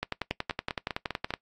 two click trains, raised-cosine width 0.3 ms, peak -13 / -15 dBFS, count 15 / 6, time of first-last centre 0.03-1.338 / 0.31-1.306 s, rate 10.7 / 5.02 Hz, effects noise-tail reverb RT60 0.1 s tail -20 dB re dry + AAC 64 kbps

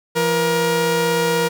sawtooth tone pair together, 170 / 473.8 Hz, F3 / A#4, -46 / +28 cents, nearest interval octave + tritone, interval 1774 cents, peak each -19 / -13 dBFS, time 0.15-1.49 s, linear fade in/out 20 ms, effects none

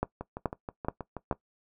two click trains, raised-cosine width 1 ms, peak -13 / -22 dBFS, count 4 / 8, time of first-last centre 0.03-1.312 / 0.21-1.326 s, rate 2.34 / 6.27 Hz, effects noise-tail reverb RT60 0.1 s tail -18 dB re dry

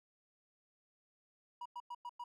triangle tone bursts, 966 Hz, B5, 39 cents flat, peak -40 dBFS, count 5, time 1.61-2.24 s, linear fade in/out 5 ms, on 46 ms, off 100 ms, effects none

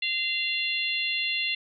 harmonic tone, 691 Hz, F5, 19 cents flat, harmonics 3 / 4 / 5 / 6, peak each -32 / -28 / -32 / -34 dBFS, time 0.02-1.55 s, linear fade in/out 5 ms, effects none

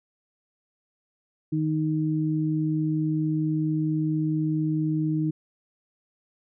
sine tone pair together, 155.55 / 311.1 Hz, D#3 / D#4, 0 / 0 cents, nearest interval octave, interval 1200 cents, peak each -25 dBFS, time 1.52-5.31 s, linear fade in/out 10 ms, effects none

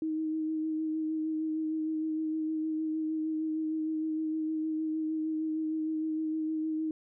sine tone with vibrato, 314.4 Hz, D#4, 18 cents sharp, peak -29 dBFS, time 0.02-6.91 s, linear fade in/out 2 ms, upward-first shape sine, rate 6.5 Hz, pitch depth 18 cents each way, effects none

